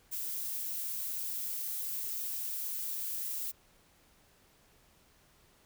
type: noise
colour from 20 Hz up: violet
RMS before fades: -37 dBFS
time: 0.11-3.52 s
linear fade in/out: 20 ms
effects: pink hiss -65 dBFS RMS until 5.65 s